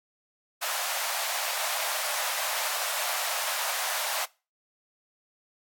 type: high-pass noise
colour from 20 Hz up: pink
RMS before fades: -30 dBFS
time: 0.61-4.26 s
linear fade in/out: 20 ms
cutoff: 600 Hz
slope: 48 dB/octave
effects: noise-tail reverb RT60 0.3 s tail -22 dB re dry + AAC 64 kbps